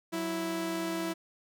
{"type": "tone pair together", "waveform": "sawtooth", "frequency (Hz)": [184.86, 329.6], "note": ["F#3", "E4"], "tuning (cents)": [-1, 0], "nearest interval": "minor seventh", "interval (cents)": 1001, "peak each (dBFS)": [-35, -28], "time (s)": [0.12, 1.14], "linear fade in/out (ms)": 20, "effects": []}